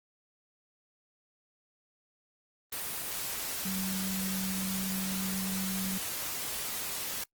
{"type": "tone in noise", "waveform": "sine", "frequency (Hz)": 190, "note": "F#3", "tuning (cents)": 46, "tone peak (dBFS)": -33, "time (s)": [3.65, 5.98], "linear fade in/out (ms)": 5, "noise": "white", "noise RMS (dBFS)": -36, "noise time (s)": [2.72, 7.24], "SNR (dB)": 0, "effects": ["noise-tail reverb RT60 0.1 s tail -25 dB re dry", "Opus 24 kbps"]}